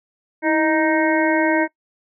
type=harmonic tone with a mistuned harmonic; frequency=311.1 Hz; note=D#4; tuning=in tune; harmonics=1 / 2 / 3 / 5 / 6 / 7; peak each=-18 / -21 / -23 / -25 / -26 / -26 dBFS; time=0.42-1.68 s; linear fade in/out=50 ms; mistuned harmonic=1; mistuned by=+61 cents; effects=noise-tail reverb RT60 0.1 s tail -21 dB re dry